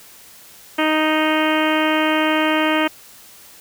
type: harmonic tone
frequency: 311.1 Hz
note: D#4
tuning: in tune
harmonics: 1 / 2 / 3 / 4 / 5 / 6 / 7 / 8 / 9 / 10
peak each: -19 / -22 / -24 / -25 / -26 / -27 / -27 / -28 / -29 / -29 dBFS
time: 0.78-2.88 s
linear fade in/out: 10 ms
effects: white hiss -44 dBFS RMS until 3.6 s